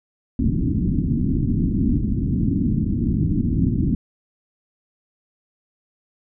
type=low-pass noise; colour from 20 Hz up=white; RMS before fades=-20 dBFS; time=0.39-3.95 s; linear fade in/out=2 ms; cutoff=290 Hz; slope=48 dB/octave; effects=none